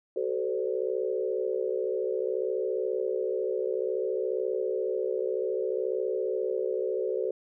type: tone cluster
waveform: sine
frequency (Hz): 377.1 / 437.7 / 512 / 574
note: F#4 / A4 / C5 / D5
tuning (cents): +33 / -9 / -38 / -40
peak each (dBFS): -31 / -31 / -32 / -38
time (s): 0.16-7.31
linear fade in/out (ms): 5
effects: none